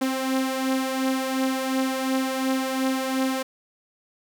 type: beating tone pair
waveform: sawtooth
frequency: 262.6 / 265.4 Hz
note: C4 / C4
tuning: +6 / +25 cents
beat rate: 2.8 Hz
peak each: -20 / -25 dBFS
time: 0.01-3.43 s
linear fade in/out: 10 ms
effects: none